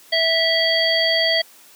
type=harmonic tone; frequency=655 Hz; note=E5; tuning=11 cents flat; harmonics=1 / 3 / 5 / 7; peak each=-21 / -21 / -21 / -21 dBFS; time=0.12-1.42 s; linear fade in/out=10 ms; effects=white hiss -48 dBFS RMS until 1.75 s + high-pass 200 Hz 12 dB/octave